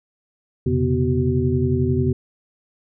sine tone cluster, 86.4 / 126.8 / 138 / 247.1 / 378.6 Hz, F2 / B2 / C#3 / B3 / F#4, -18 / +46 / -7 / +1 / +40 cents, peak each -23 dBFS, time 0.66-2.13 s, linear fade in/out 5 ms, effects none

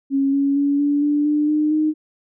sine tone with pitch steps, 274.2 / 278.8 / 283.5 / 288.3 / 293.2 / 298.2 / 303.2 / 308.3 Hz, C#4 / C#4 / C#4 / D4 / D4 / D4 / D#4 / D#4, -19 / +10 / +39 / -32 / -3 / +27 / -45 / -16 cents, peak -15 dBFS, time 0.1-1.94 s, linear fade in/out 50 ms, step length 230 ms, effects none

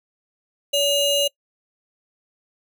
square ring-modulated tone, 1709 Hz, G#6, 49 cents sharp, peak -15 dBFS, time 0.73-1.28 s, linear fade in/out 10 ms, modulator 1140 Hz, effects noise-tail reverb RT60 0.1 s tail -23 dB re dry

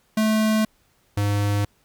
square tone pair in turn, 217.3 / 102.2 Hz, A3 / G#2, -21 / -27 cents, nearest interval octave + minor second, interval 1306 cents, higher first, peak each -18 / -20 dBFS, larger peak first, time 0.17-0.65 / 1.17-1.65 s, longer neither, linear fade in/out 5 ms, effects pink hiss -63 dBFS RMS until 1.84 s

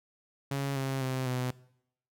sawtooth tone with pitch steps, 138.59 / 134.41 / 130.36 / 126.43 Hz, C#3 / C3 / C3 / B2, 0 / +47 / -6 / +41 cents, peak -26 dBFS, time 0.51-1.51 s, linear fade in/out 5 ms, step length 250 ms, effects noise-tail reverb RT60 0.7 s tail -20 dB re dry

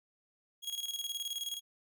sawtooth tone with tremolo, 3300 Hz, G#7, 12 cents flat, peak -31 dBFS, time 0.62-1.61 s, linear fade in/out 50 ms, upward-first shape square, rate 19 Hz, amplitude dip 65%, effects none

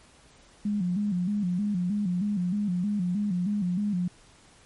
sine tone with vibrato, 191.9 Hz, G3, 37 cents flat, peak -24 dBFS, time 0.65-4.08 s, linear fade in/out 5 ms, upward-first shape square, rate 3.2 Hz, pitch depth 130 cents each way, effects pink hiss -56 dBFS RMS until 4.65 s + MP3 48 kbps

